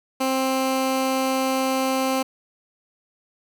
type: tone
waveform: 15% pulse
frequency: 263.5 Hz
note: C4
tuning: 12 cents sharp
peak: -14 dBFS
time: 0.2-2.23 s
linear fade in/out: 10 ms
effects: none